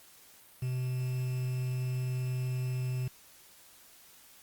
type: tone with quantisation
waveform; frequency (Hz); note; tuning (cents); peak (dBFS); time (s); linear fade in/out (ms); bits
triangle; 127.1; C3; -50; -28; 0.62-3.08; 5; 8
effects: white hiss -57 dBFS RMS until 4.42 s + Opus 48 kbps